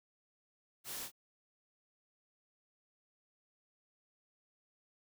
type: noise with echo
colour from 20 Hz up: white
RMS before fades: -44 dBFS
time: 0.84-1.09 s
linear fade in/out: 50 ms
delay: 28 ms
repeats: 1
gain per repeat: -5 dB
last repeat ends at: 1.118 s
effects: none